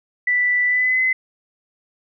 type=tone with pitch glide; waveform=sine; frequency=1975.5 to 2037 Hz; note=B6 to C7; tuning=0 to -47 cents; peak=-15 dBFS; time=0.27-1.13 s; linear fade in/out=5 ms; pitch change=+53 cents; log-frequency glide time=0.66-1.01 s; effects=none